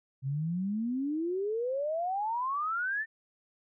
sine exponential sweep, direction up, 129.7 to 1819 Hz, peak -29 dBFS, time 0.22-3.06 s, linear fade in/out 50 ms, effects none

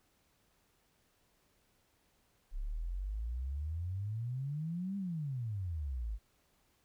sine exponential two-way sweep, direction up then down, 32.7 to 201.9 to 48.53 Hz, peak -35 dBFS, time 2.51-6.19 s, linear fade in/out 50 ms, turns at 4.97 s, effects pink hiss -73 dBFS RMS until 6.84 s

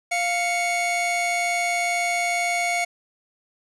45% pulse tone pair together, 698.3 / 2217 Hz, F5 / C#7, 0 / 0 cents, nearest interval octave + minor sixth, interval 2000 cents, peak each -24 dBFS, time 0.11-2.85 s, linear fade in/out 10 ms, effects resampled to 24000 Hz + 9-bit

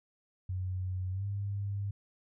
sine tone with pitch glide, 92.5 to 100.29 Hz, F#2 to G2, 0 to +40 cents, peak -32 dBFS, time 0.49-1.91 s, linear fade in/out 5 ms, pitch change +140 cents, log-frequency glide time 1.11-1.25 s, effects none

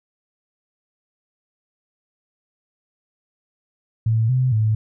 sine tone with pitch steps, 112.1 / 128.3 / 109 Hz, A2 / C3 / A2, +33 / -34 / -16 cents, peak -15 dBFS, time 4.06-4.75 s, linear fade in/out 5 ms, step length 230 ms, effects none

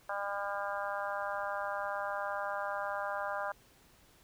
harmonic tone, 201 Hz, G3, 44 cents sharp, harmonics 3 / 4 / 5 / 6 / 7 / 8, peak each -39 / -40 / -41 / -42 / -42 / -43 dBFS, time 0.09-3.52 s, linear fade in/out 5 ms, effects pink hiss -63 dBFS RMS until 4.23 s

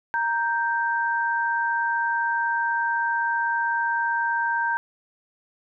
sine tone pair together, 932.3 / 1568 Hz, A#5 / G6, 0 / 0 cents, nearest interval major sixth, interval 900 cents, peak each -24 dBFS, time 0.14-4.77 s, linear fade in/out 0 ms, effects none

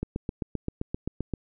click train, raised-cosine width 3 ms, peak -16 dBFS, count 11, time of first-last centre 0.03-1.337 s, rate 7.65 Hz, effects none

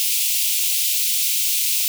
white high-pass noise, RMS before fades -20 dBFS, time 0-1.88 s, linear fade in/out 0 ms, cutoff 2400 Hz, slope 48 dB/octave, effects none

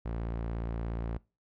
sawtooth tone with low-pass filter, 57 Hz, A#1, 38 cents flat, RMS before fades -35 dBFS, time 0.05-1.18 s, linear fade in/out 10 ms, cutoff 1700 Hz, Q 0.5, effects noise-tail reverb RT60 0.3 s tail -23 dB re dry

